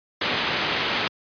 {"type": "low-pass noise", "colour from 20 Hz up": "white", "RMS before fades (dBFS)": -25, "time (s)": [0.21, 1.08], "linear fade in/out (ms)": 5, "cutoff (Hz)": 3800, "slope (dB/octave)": 24, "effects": ["high-pass 100 Hz 12 dB/octave", "resampled to 11025 Hz"]}